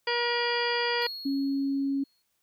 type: harmonic tone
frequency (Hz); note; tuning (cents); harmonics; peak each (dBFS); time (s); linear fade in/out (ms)
477.4; A#4; +41; 1 / 2 / 3 / 4 / 5 / 6 / 7 / 9 / 10; -30 / -32 / -36 / -32 / -36 / -37 / -37 / -43 / -34; 0.07-1.07; 5
type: tone with exponential decay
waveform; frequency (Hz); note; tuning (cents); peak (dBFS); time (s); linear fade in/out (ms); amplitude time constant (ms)
triangle; 4316; C#8; -47; -30; 1.02-2.22; 0; 260
type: tone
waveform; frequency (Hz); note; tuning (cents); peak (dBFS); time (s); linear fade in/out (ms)
sine; 275.6; C#4; -10; -25; 1.25-2.04; 10
effects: white hiss -75 dBFS RMS until 2.42 s